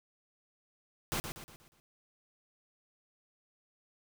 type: noise with echo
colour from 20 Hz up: pink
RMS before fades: -34 dBFS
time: 1.12-1.2 s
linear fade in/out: 0 ms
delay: 120 ms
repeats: 5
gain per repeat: -7 dB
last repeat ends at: 1.8 s
effects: none